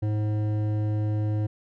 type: tone with hard clipping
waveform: sine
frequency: 106.2 Hz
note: G#2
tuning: 39 cents sharp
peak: -25 dBFS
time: 0.02-1.47 s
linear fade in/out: 10 ms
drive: 11 dB
effects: none